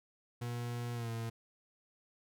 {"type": "tone with pitch glide", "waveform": "40% pulse", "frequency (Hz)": [120, 114.45], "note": ["B2", "A#2"], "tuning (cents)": [-49, -31], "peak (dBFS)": -36, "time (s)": [0.41, 1.3], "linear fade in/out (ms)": 10, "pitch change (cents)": -82, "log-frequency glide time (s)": [0.94, 1.1], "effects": []}